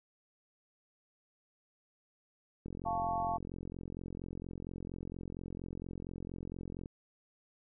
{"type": "click train", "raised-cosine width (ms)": 3, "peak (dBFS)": -30, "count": 187, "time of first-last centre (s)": [2.66, 6.859], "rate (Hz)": 44.3}
{"type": "chord", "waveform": "sine", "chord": "F augmented", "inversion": "none", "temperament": "equal", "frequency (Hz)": [698.5, 880, 1108.7], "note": ["F5", "A5", "C#6"], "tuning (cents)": [0, 0, 0], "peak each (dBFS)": [-34, -36, -40], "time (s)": [2.85, 3.38], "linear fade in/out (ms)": 20}
{"effects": []}